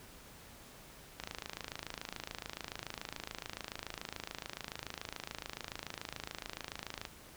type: click train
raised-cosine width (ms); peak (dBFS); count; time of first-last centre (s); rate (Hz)
0.2; -22; 159; 1.2-7.052; 27
effects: pink hiss -55 dBFS RMS until 7.36 s